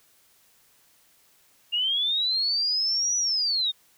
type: linear two-way sweep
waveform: sine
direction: up then down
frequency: 2800 to 5920 to 3621 Hz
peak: -22 dBFS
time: 1.72-3.72 s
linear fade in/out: 20 ms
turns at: 3.17 s
effects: white hiss -61 dBFS RMS until 3.97 s